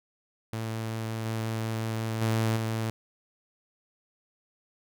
sawtooth tone with level steps, 111.8 Hz, A2, 28 cents sharp, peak -27 / -25 / -20 / -24 dBFS, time 0.53-2.9 s, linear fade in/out 0 ms, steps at 1.25 / 2.21 / 2.56 s, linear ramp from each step 10 ms, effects none

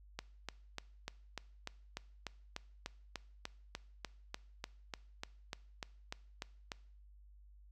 click train, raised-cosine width 0.2 ms, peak -23 dBFS, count 23, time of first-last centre 0.19-6.718 s, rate 3.37 Hz, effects noise-tail reverb RT60 0.6 s tail -21 dB re dry + added 50 Hz sine -57 dBFS peak until 7.71 s

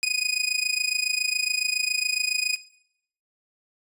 20% pulse tone with amplitude modulation, 2489 Hz, D#7, in tune, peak -14 dBFS, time 0.03-2.56 s, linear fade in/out 0 ms, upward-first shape sine, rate 27.2 Hz, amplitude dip 85%, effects noise-tail reverb RT60 0.7 s tail -18 dB re dry + resampled to 32000 Hz

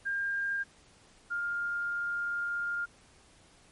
sine tone pair in turn, 1604 / 1406.7 Hz, G6 / F6, +39 / +12 cents, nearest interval major second, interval 227 cents, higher first, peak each -29 / -30 dBFS, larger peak first, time 0.05-0.64 / 1.3-2.86 s, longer second, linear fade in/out 20 ms, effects pink hiss -60 dBFS RMS until 3.71 s + MP3 48 kbps

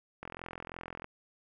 click train, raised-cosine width 0.5 ms, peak -26 dBFS, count 36, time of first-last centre 0.23-1.044 s, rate 43 Hz, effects none

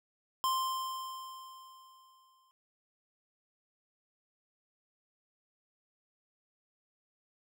square tone with exponential decay, 1046.5 Hz, C6, in tune, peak -28 dBFS, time 0.44-2.51 s, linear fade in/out 0 ms, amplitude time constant 450 ms, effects none

